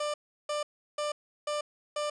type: tone bursts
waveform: 30% pulse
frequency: 594 Hz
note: D5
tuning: 20 cents sharp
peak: -27 dBFS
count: 5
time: 0-2.1 s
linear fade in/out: 5 ms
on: 140 ms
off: 350 ms
effects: resampled to 22050 Hz + 10-bit